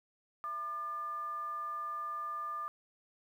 sine tone with frequency modulation, 1200 Hz, D6, 37 cents sharp, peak -36 dBFS, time 0.44-2.68 s, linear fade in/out 0 ms, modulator 536 Hz, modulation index 0.22, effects 11-bit

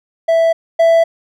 triangle tone pair in turn, 659.3 / 662.5 Hz, E5 / E5, 0 / +9 cents, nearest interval unison, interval 9 cents, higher second, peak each -7 / -5 dBFS, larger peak second, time 0.28-0.53 / 0.79-1.04 s, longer neither, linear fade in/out 10 ms, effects none

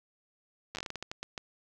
slowing click train, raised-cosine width 0.2 ms, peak -20 dBFS, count 13, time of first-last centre 0.75-1.378 s, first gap 9 ms, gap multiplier 1.29, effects none

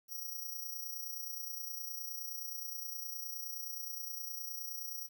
5% pulse tone with amplitude modulation, 5700 Hz, F8, 34 cents sharp, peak -32 dBFS, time 0.08-5.09 s, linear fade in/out 50 ms, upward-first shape sine, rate 29.6 Hz, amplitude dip 55%, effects 11-bit

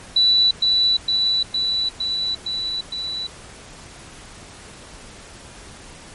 sine tone with echo, 3957 Hz, B7, 3 cents sharp, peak -12 dBFS, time 0.16-0.51 s, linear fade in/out 5 ms, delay 460 ms, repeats 6, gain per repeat -2 dB, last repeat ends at 3.27 s, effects pink hiss -41 dBFS RMS until 6.14 s + MP3 48 kbps

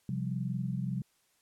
sine chord, C suspended fourth, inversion none, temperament equal, 130.81 / 174.61 / 196 Hz, C3 / F3 / G3, 0 / 0 / 0 cents, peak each -34 / -36 / -37 dBFS, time 0.09-1.02 s, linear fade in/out 2 ms, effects white hiss -71 dBFS RMS until 1.41 s + low-pass 12000 Hz 12 dB/octave

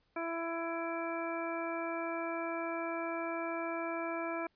harmonic tone, 333.1 Hz, E4, 18 cents sharp, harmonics 1 / 2 / 3 / 4 / 5 / 7, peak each -39 / -39 / -43 / -43 / -47 / -44 dBFS, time 0.16-4.47 s, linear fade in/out 5 ms, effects pink hiss -75 dBFS RMS until 4.55 s + resampled to 11025 Hz

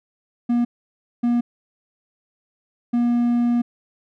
triangle tone bursts at uneven times, 239.2 Hz, A#3, 45 cents sharp, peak -14 dBFS, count 3, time 0.49-0.65 / 1.23-1.41 / 2.93-3.62 s, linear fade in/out 10 ms, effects none

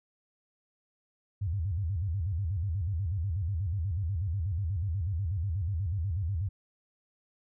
sine tone with vibrato, 89.9 Hz, F#2, 49 cents flat, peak -28 dBFS, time 1.41-6.49 s, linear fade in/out 10 ms, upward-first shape square, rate 8.2 Hz, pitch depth 200 cents each way, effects none

